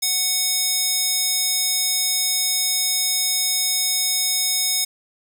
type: tone with high-pass filter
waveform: square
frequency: 740 Hz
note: F#5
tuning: in tune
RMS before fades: -21 dBFS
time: 0.02-4.85 s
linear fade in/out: 10 ms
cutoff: 5000 Hz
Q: 1.1
effects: 8-bit